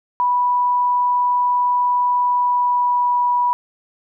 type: tone with pitch glide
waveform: sine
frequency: 983 to 976.8 Hz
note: B5 to B5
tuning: -8 to -19 cents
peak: -14 dBFS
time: 0.2-3.53 s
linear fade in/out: 0 ms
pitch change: -11 cents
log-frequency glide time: 2.22-3.2 s
effects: none